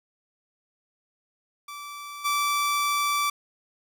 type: tone with level steps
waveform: sawtooth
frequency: 1162 Hz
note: D6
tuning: 19 cents flat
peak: -33 / -19 dBFS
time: 1.68-3.3 s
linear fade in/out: 5 ms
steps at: 2.24 s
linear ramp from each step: 20 ms
effects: none